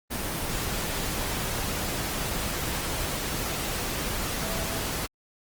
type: tone in noise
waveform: sine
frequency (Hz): 659.3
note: E5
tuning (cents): 0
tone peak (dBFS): -38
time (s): 4.41-4.8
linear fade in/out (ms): 20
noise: pink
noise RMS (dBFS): -30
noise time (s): 0.1-5.07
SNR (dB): -11
effects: Opus 24 kbps